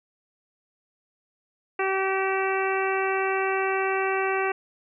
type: harmonic tone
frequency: 384.4 Hz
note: G4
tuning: 34 cents flat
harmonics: 1 / 2 / 3 / 4 / 5 / 6 / 7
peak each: -26 / -29 / -31 / -32 / -33 / -34 / -34 dBFS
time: 1.79-4.52 s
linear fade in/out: 5 ms
effects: none